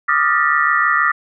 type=tone cluster; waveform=sine; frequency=1185 / 1251 / 1400 / 1787 / 1934 Hz; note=D6 / D#6 / F6 / A6 / B6; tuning=+15 / +9 / +4 / +26 / -37 cents; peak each=-19 dBFS; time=0.08-1.12 s; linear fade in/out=10 ms; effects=none